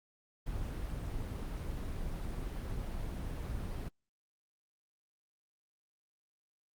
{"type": "noise", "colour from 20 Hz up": "brown", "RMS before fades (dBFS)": -38, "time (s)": [0.46, 3.89], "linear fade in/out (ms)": 10, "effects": ["Opus 24 kbps"]}